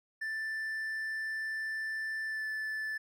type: tone with pitch glide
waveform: triangle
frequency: 1767 to 1749.7 Hz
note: A6 to A6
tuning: +7 to -10 cents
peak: -32 dBFS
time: 0.21-2.98 s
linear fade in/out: 10 ms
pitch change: -17 cents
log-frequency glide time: 2.25-2.46 s
effects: none